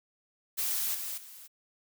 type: noise with level steps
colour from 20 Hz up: blue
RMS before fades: -31 / -37 / -49 dBFS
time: 0.57-1.48 s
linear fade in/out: 20 ms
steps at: 0.94 / 1.17 s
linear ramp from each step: 10 ms
effects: none